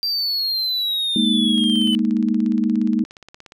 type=exponential sweep; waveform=triangle; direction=down; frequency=4728 to 3000 Hz; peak=-18 dBFS; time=0.03-1.95 s; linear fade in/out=0 ms
type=chord; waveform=sine; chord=Ab suspended second; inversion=none; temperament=just; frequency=207.7 / 233.6 / 311.5 Hz; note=Ab3 / Bb3 / Eb4; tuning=0 / +4 / +2 cents; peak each=-20 / -19 / -23 dBFS; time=1.16-3.04 s; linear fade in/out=2 ms
type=click train; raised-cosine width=0.2 ms; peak=-24 dBFS; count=34; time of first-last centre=1.58-3.521 s; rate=17 Hz
effects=none